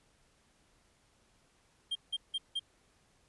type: tone bursts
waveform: triangle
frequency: 3192 Hz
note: G7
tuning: 31 cents sharp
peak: -30 dBFS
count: 4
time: 1.91-2.596 s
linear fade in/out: 10 ms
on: 44 ms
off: 170 ms
effects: pink hiss -69 dBFS RMS until 3.28 s + resampled to 24000 Hz